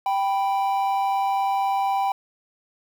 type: tone pair together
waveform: triangle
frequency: 784 / 987.8 Hz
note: G5 / B5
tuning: 0 / 0 cents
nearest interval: major third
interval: 400 cents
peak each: -19 / -25 dBFS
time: 0.06-2.12 s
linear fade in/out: 2 ms
effects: 8-bit